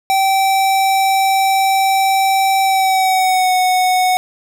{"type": "tone with pitch glide", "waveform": "square", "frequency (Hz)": [774, 737.8], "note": ["G5", "F#5"], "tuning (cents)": [-22, -5], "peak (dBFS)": -12, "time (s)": [0.1, 4.17], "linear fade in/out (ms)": 0, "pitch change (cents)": -83, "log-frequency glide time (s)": [2.62, 3.53], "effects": []}